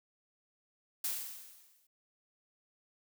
blue noise with exponential decay, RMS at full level -33 dBFS, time 1.04-1.87 s, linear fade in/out 5 ms, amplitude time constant 180 ms, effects none

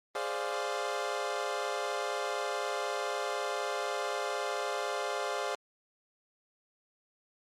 25% pulse chord, D half-diminished seventh, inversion second, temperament equal, 415.3 / 523.3 / 587.3 / 698.5 Hz, Ab4 / C5 / D5 / F5, 0 / 0 / 0 / 0 cents, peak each -34 dBFS, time 0.15-5.55 s, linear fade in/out 2 ms, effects low-pass 8000 Hz 12 dB/octave + Opus 32 kbps

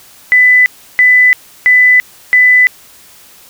sine tone bursts, 1998 Hz, B6, 20 cents sharp, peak -3 dBFS, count 4, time 0.32-2.67 s, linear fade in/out 0 ms, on 340 ms, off 330 ms, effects white hiss -40 dBFS RMS until 3.49 s

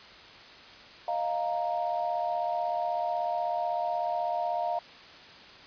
sine chord, Eb suspended second, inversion none, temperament equal, 622.3 / 698.5 / 932.3 Hz, Eb5 / F5 / Bb5, 0 / 0 / 0 cents, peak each -34 / -29 / -34 dBFS, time 1.08-4.79 s, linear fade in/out 2 ms, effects white hiss -49 dBFS RMS until 5.66 s + resampled to 11025 Hz

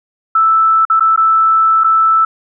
sine tone with dropouts, 1318.5 Hz, E6, in tune, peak -7 dBFS, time 0.35-2.25 s, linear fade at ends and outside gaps 5 ms, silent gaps 0.852-0.899 / 0.997-1.006 / 1.162-1.175 / 1.837-1.843 s, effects none

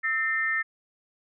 sine tone cluster, 1310 / 1810 / 2089 Hz, E6 / A6 / C7, -11 / +48 / -3 cents, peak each -34 / -25 / -30 dBFS, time 0.03-0.63 s, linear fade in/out 20 ms, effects none

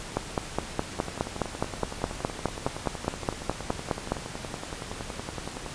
two click trains, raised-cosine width 1 ms, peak -20 / -10 dBFS, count 51 / 20, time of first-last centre 0.99-5.663 / 0.17-4.12 s, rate 10.7 / 4.81 Hz, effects pink hiss -39 dBFS RMS until 5.74 s + resampled to 22050 Hz

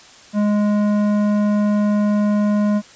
sine tone with tanh clipping, 207.7 Hz, G#3, in tune, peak -16 dBFS, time 0.33-2.82 s, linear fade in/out 50 ms, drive 13 dB, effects white hiss -44 dBFS RMS until 2.95 s + resampled to 16000 Hz

